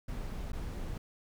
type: noise with dropouts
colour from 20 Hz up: brown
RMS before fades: -38 dBFS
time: 0.08-0.98 s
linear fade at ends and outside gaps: 5 ms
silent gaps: 0.52-0.53 s
effects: none